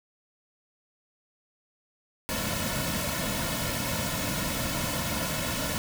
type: noise with comb filter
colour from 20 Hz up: pink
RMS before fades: -30 dBFS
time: 2.29-5.78 s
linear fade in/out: 0 ms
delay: 2.5 ms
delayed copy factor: -0.75
effects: none